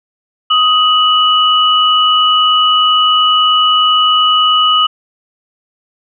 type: tone pair together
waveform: sine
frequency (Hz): 1252 / 2949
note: D#6 / F#7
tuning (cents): +10 / -6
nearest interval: octave + minor third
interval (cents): 1484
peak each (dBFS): -10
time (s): 0.5-4.87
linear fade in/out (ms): 10
effects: none